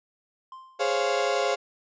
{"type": "tone with exponential decay", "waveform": "triangle", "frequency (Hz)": 1046.5, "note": "C6", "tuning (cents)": 0, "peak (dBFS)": -36, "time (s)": [0.52, 1.08], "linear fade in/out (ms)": 2, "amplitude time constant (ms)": 120}
{"type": "chord", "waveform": "35% pulse", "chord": "Db major seventh", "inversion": "second", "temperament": "equal", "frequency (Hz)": [415.3, 523.3, 554.4, 698.5], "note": ["Ab4", "C5", "Db5", "F5"], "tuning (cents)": [0, 0, 0, 0], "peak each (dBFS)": -27, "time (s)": [0.79, 1.56], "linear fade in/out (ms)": 20}
{"effects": ["resampled to 16000 Hz"]}